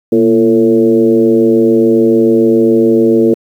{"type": "tone with frequency modulation", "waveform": "sine", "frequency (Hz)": 340.9, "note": "F4", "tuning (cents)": -42, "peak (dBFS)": -5, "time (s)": [0.12, 3.34], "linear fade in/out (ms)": 5, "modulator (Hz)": 107, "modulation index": 1.3, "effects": ["high-pass 150 Hz 12 dB/octave", "7-bit"]}